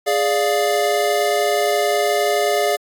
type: chord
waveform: square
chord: D diminished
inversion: second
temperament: equal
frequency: 415.3 / 587.3 / 698.5 Hz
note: Ab4 / D5 / F5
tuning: 0 / 0 / 0 cents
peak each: -21 dBFS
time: 0.06-2.77 s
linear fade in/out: 20 ms
effects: AAC 64 kbps